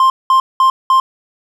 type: tone bursts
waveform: triangle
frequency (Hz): 1052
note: C6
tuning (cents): +9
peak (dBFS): -5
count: 4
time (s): 0-1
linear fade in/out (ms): 2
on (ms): 100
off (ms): 200
effects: none